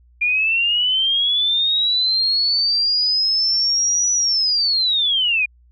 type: linear two-way sweep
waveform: sine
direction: up then down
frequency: 2400 to 5920 to 2400 Hz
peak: -15 dBFS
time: 0.21-5.46 s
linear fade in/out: 10 ms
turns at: 4.13 s
effects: added 60 Hz sine -49 dBFS peak until 5.71 s